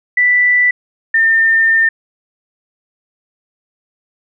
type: tone pair in turn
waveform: sine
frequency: 1975.5 / 1806.8 Hz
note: B6 / A6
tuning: 0 / +45 cents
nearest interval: major second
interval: 155 cents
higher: first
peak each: -8 dBFS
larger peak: neither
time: 0.17-0.71 / 1.14-1.89 s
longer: second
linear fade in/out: 5 ms
effects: none